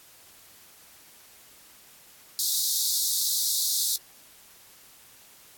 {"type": "high-pass noise", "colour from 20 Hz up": "pink", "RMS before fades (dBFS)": -26, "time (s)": [2.39, 3.96], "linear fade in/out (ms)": 0, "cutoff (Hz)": 3700, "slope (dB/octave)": 96, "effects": ["white hiss -53 dBFS RMS until 5.57 s", "AAC 64 kbps"]}